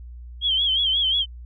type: tone with vibrato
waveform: sine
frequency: 3211 Hz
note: G7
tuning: 41 cents sharp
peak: -18 dBFS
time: 0.41-1.26 s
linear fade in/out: 50 ms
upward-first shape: sine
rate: 5.6 Hz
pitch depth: 90 cents each way
effects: added 60 Hz sine -36 dBFS peak until 1.45 s